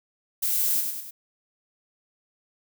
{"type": "noise with echo", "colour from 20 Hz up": "violet", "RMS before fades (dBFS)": -25, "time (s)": [0.42, 0.81], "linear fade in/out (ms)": 10, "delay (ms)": 100, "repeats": 3, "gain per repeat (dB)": -5, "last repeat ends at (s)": 1.11, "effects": []}